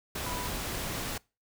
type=tone in noise; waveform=sine; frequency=987.8 Hz; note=B5; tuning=in tune; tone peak=-38 dBFS; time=0.26-0.48 s; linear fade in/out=5 ms; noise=pink; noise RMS=-35 dBFS; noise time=0.15-1.18 s; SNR=-6 dB; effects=noise-tail reverb RT60 0.3 s tail -25 dB re dry